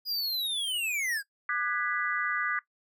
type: linear sweep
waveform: square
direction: down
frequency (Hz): 4941 to 1568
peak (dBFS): -29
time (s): 0.05-1.23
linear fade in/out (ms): 50
type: chord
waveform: sine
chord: G# half-diminished seventh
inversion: second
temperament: equal with one note detuned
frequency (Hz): 1204.2 / 1480 / 1661.2 / 1975.5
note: D6 / F#6 / G#6 / B6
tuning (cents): +43 / 0 / 0 / 0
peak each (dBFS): -33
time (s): 1.49-2.59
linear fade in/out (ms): 2
effects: noise-tail reverb RT60 0.1 s tail -18 dB re dry